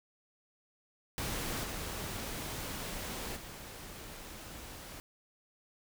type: noise with level steps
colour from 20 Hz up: pink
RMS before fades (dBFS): -37 / -40 / -47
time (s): 1.18-5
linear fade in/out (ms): 0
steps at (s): 1.63 / 3.35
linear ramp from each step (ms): 20
effects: none